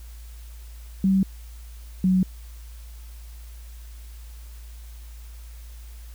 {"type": "tone pair in turn", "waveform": "sine", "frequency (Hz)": [191.8, 185.91], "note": ["G3", "F#3"], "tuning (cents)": [-37, 9], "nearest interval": "minor second", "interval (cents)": 54, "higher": "first", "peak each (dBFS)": -16, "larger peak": "neither", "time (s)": [[1.04, 1.23], [2.04, 2.23]], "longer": "neither", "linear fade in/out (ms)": 2, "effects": ["added 57 Hz sine -38 dBFS peak until 6.14 s", "white hiss -53 dBFS RMS until 6.14 s"]}